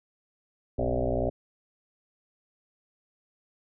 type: tone with frequency modulation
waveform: sine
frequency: 325.5 Hz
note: E4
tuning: 22 cents flat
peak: -24 dBFS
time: 0.78-1.3 s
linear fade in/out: 10 ms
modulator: 61 Hz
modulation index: 5.6
effects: none